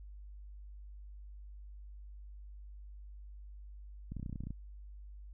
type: clicks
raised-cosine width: 5 ms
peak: -29 dBFS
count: 12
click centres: 4.12 / 4.167 / 4.197 / 4.229 / 4.262 / 4.296 / 4.328 / 4.358 / 4.406 / 4.437 / 4.47 / 4.506 s
effects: added 50 Hz sine -47 dBFS peak until 5.33 s